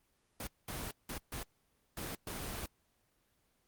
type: noise bursts at uneven times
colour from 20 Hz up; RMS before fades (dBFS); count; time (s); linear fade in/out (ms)
pink; -41; 6; 0.4-0.47 / 0.68-0.91 / 1.09-1.18 / 1.32-1.43 / 1.97-2.15 / 2.27-2.66; 2
effects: pink hiss -75 dBFS RMS until 3.67 s + Opus 24 kbps